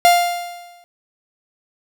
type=tone with exponential decay; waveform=45% pulse; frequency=700 Hz; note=F5; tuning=4 cents sharp; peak=-7 dBFS; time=0.05-0.84 s; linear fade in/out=0 ms; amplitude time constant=170 ms; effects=none